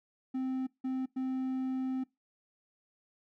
triangle tone bursts at uneven times, 260.5 Hz, C4, 7 cents flat, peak -29 dBFS, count 3, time 0.34-0.67 / 0.84-1.06 / 1.16-2.04 s, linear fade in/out 10 ms, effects noise-tail reverb RT60 0.2 s tail -22 dB re dry

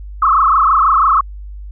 sine tone with frequency modulation, 1200 Hz, D6, 37 cents sharp, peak -8 dBFS, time 0.22-1.21 s, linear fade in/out 5 ms, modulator 26.1 Hz, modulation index 4.9, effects added 50 Hz sine -27 dBFS peak until 1.71 s

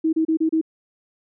sine tone bursts, 320 Hz, D#4, 49 cents sharp, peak -16 dBFS, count 5, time 0.04-0.614 s, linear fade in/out 10 ms, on 90 ms, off 31 ms, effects none

